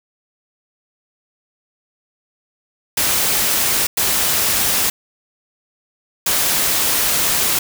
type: noise bursts at uneven times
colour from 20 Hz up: white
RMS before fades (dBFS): -17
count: 3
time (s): 2.97-3.87 / 3.97-4.9 / 6.26-7.59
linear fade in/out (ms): 5
effects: none